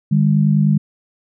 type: tone pair together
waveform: sine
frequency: 152.01 / 202 Hz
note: D#3 / G#3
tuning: -40 / -48 cents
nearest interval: perfect fourth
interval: 492 cents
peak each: -13 / -15 dBFS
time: 0.11-0.78 s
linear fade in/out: 10 ms
effects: none